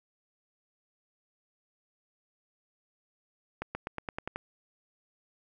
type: accelerating click train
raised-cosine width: 0.5 ms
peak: -19 dBFS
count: 8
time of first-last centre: 3.62-4.36 s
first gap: 130 ms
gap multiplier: 0.93
effects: 10-bit